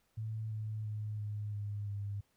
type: tone with pitch steps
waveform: sine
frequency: 110 / 108.17 / 106.38 / 104.61 / 102.87 / 101.16 Hz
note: A2 / A2 / G#2 / G#2 / G#2 / G#2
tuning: 0 / -29 / +42 / +13 / -16 / -45 cents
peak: -36 dBFS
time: 0.17-2.21 s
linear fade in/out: 10 ms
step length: 340 ms
effects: pink hiss -75 dBFS RMS until 2.36 s